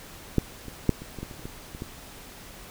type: clicks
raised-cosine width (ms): 3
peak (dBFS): -7 / -25 / -6 / -25 / -24 / -21 / -27 / -30 / -22 / -27 / -20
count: 11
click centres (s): 0.383 / 0.683 / 0.893 / 1.02 / 1.187 / 1.23 / 1.312 / 1.395 / 1.455 / 1.749 / 1.821
effects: pink hiss -45 dBFS RMS until 2.7 s